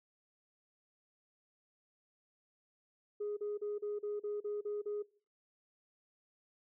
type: tone bursts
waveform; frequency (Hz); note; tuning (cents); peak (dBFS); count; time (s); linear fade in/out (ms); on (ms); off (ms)
sine; 415.3; G#4; 0; -34; 9; 3.2-5.026; 10; 170; 37
effects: noise-tail reverb RT60 0.5 s tail -23 dB re dry + tanh soft clip ceiling -32 dBFS